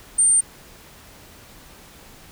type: tone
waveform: sine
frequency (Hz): 8870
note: C#9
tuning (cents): 0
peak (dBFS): -13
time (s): 0.18-0.41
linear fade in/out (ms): 10
effects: pink hiss -46 dBFS RMS until 2.31 s